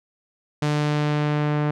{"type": "tone with low-pass filter sweep", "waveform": "sawtooth", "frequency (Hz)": 148.9, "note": "D3", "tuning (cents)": 24, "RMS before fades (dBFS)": -22, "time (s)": [0.62, 1.71], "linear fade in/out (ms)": 5, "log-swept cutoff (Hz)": [6700, 1800], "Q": 0.75, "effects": []}